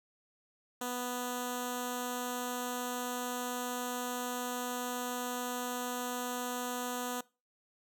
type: tone with notch filter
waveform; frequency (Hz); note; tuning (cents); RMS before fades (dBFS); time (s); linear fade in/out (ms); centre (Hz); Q
5% pulse; 246.9; B3; 0; -37; 0.81-7.21; 5; 2200; 0.76
effects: noise-tail reverb RT60 0.3 s tail -22 dB re dry